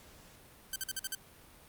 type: tone bursts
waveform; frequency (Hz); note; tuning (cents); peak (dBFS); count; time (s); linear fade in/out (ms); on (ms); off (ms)
5% pulse; 1548; G6; -22; -23; 6; 0.73-1.149; 2; 29; 49
effects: pink hiss -57 dBFS RMS until 1.68 s + Opus 48 kbps